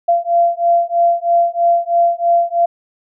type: beating tone pair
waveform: sine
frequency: 685 / 688.1 Hz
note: F5 / F5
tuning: -34 / -26 cents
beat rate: 3.1 Hz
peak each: -14 dBFS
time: 0.08-2.66 s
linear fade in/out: 10 ms
effects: none